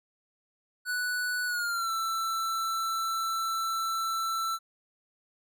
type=tone with pitch glide; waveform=square; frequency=1480 to 1333.9 Hz; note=F#6 to E6; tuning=0 to +20 cents; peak=-29 dBFS; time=0.85-4.59 s; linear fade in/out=50 ms; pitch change=-180 cents; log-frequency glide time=1.46-1.91 s; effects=none